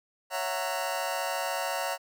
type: chord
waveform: sawtooth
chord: F# dominant seventh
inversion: second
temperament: just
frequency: 555 / 666 / 740 / 925 Hz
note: C#5 / E5 / F#5 / A#5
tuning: +2 / +18 / 0 / -14 cents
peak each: -31 dBFS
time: 0.3-1.98 s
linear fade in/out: 50 ms
effects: none